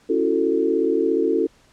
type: chord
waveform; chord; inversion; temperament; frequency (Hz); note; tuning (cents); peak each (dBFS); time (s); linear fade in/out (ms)
sine; F# minor seventh; second; just; 277.5 / 333 / 370 / 444; C#4 / E4 / F#4 / A4; +2 / +18 / 0 / +16; -25 / -22 / -23 / -21; 0.09-1.47; 10
effects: pink hiss -56 dBFS RMS until 1.72 s + low-pass 8000 Hz 12 dB/octave